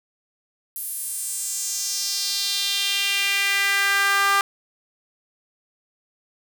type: tone with high-pass filter sweep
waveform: sawtooth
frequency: 397.6 Hz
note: G4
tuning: 25 cents sharp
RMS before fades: -23 dBFS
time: 0.76-4.41 s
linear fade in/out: 0 ms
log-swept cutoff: 12000 to 1200 Hz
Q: 2.7
effects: none